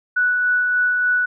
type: tone with tremolo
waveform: sine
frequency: 1478 Hz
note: F#6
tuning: 2 cents flat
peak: -14 dBFS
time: 0.16-1.26 s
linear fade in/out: 10 ms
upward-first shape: sine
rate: 3.4 Hz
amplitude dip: 25%
effects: none